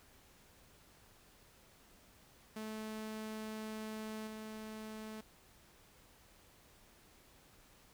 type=tone with level steps; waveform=sawtooth; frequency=217.4 Hz; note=A3; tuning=21 cents flat; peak=-38 / -41 dBFS; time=2.56-5.21 s; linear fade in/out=5 ms; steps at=4.27 s; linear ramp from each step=2 ms; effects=pink hiss -64 dBFS RMS until 7.93 s